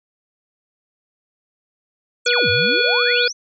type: exponential two-way sweep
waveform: sine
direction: down then up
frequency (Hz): 8760 to 90.1 to 6330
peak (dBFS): -24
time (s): 2.25-3.33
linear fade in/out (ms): 20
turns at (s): 2.5
type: harmonic tone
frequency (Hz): 485.6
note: B4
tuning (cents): -29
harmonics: 1 / 3 / 5 / 7 / 9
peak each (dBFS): -20 / -19 / -21 / -22 / -23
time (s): 2.26-3.28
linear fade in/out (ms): 5
effects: none